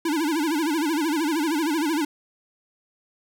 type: tone with vibrato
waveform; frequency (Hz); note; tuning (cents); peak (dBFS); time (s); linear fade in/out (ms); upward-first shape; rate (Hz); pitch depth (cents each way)
square; 311.1; D#4; 0; -22; 0.05-2.05; 5; sine; 13; 150
effects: none